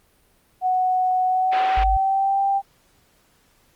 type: tone with pitch glide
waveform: sine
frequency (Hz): 740 to 788.5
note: F#5 to G5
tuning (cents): 0 to +10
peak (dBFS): -17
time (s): 0.61-2.62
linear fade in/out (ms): 50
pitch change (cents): +110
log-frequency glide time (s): 1.26-2.41
type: band-pass noise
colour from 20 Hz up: white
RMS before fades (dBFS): -30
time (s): 1.52-1.84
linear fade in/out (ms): 5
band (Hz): 360 to 2700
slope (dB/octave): 24
type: tone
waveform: sine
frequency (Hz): 51.91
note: G#1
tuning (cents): 0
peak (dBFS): -19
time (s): 1.77-1.97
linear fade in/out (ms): 5
effects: pink hiss -60 dBFS RMS until 3.75 s + Opus 32 kbps